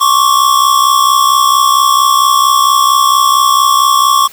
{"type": "tone pair together", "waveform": "square", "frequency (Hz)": [1082.6, 1147], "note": ["C#6", "D6"], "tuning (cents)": [-41, -41], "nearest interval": "minor second", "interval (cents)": 100, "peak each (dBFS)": -10, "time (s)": [0, 4.28], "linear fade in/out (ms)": 20, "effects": ["white hiss -36 dBFS RMS until 4.32 s"]}